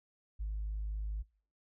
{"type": "tone", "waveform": "sine", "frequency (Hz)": 52.2, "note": "G#1", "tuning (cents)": 10, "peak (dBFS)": -33, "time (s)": [0.39, 1.23], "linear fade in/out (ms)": 20, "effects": ["noise-tail reverb RT60 0.5 s tail -26 dB re dry", "tanh soft clip ceiling -31 dBFS"]}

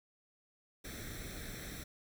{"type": "noise with comb filter", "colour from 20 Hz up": "pink", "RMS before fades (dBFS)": -45, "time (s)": [0.84, 1.84], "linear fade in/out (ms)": 10, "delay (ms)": 0.52, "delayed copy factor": 0.75, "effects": []}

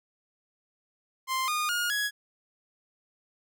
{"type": "tone with pitch steps", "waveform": "sawtooth", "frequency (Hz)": [1046.5, 1223.1, 1429.6, 1670.8], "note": ["C6", "D#6", "F6", "G#6"], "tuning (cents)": [0, -30, 40, 10], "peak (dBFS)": -23, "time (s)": [1.27, 2.11], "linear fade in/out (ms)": 50, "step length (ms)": 210, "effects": []}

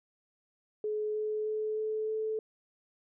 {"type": "tone with pitch steps", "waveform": "sine", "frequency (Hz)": [425.5, 428.2, 430.9, 433.7, 436.5], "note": ["G#4", "A4", "A4", "A4", "A4"], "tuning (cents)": [42, -47, -36, -25, -14], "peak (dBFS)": -30, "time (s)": [0.84, 2.39], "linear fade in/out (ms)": 2, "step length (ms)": 310, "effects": []}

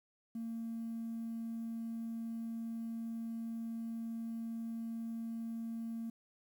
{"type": "tone", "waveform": "triangle", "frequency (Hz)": 228.1, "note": "A#3", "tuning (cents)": -37, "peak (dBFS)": -35, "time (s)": [0.35, 6.1], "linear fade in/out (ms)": 5, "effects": ["tanh soft clip ceiling -35 dBFS", "11-bit"]}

